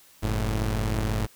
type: tone pair together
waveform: sawtooth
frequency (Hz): 46.25 / 108.8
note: F#1 / A2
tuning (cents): 0 / -19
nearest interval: octave + minor third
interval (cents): 1481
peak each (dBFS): -23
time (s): 0.22-1.27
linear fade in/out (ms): 20
effects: white hiss -55 dBFS RMS until 1.35 s